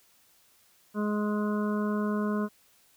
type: harmonic tone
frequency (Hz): 209.4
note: G#3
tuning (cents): +15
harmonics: 1 / 2 / 3 / 5 / 6 / 7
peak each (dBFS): -27 / -34 / -39 / -38 / -42 / -42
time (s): 0.94-2.49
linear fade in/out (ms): 50
effects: white hiss -63 dBFS RMS until 2.96 s